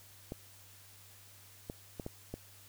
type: clicks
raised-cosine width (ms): 2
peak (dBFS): -26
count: 5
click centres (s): 0.321 / 1.699 / 1.998 / 2.064 / 2.34
effects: added 98 Hz sine -61 dBFS peak until 2.68 s + white hiss -58 dBFS RMS until 2.68 s